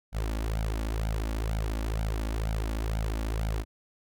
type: tone with flanger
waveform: sawtooth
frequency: 54.2 Hz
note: A1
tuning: 25 cents flat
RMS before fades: -30 dBFS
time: 0.12-3.65 s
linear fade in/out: 50 ms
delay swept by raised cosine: 1.3 to 3.6 ms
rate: 2.1 Hz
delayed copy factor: +0.9
effects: none